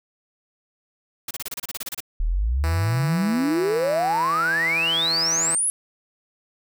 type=noise bursts; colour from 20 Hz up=white; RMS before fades=-30 dBFS; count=13; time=1.28-2.005 s; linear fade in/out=5 ms; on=29 ms; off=29 ms
type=exponential sweep; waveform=sine; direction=up; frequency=36.2 to 11000 Hz; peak=-19 dBFS; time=2.2-5.7 s; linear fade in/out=0 ms
type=tone; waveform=5% pulse; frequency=164.81 Hz; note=E3; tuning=in tune; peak=-17 dBFS; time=2.64-5.55 s; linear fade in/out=0 ms
effects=none